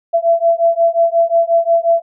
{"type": "beating tone pair", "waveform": "sine", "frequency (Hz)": [669, 674.6], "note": ["E5", "E5"], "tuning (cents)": [25, 40], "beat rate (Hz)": 5.6, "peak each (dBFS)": -13, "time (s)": [0.13, 2.02], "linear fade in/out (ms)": 20, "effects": []}